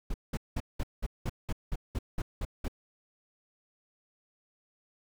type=noise bursts; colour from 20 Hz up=brown; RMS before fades=-31 dBFS; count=12; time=0.1-2.682 s; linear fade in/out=5 ms; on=41 ms; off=190 ms; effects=none